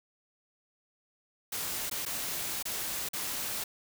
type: noise with dropouts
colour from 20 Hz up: white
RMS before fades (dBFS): -35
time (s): 1.52-3.64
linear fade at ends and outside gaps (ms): 5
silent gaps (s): 1.898-1.912 / 2.053-2.061 / 2.627-2.653 / 3.088-3.133
effects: none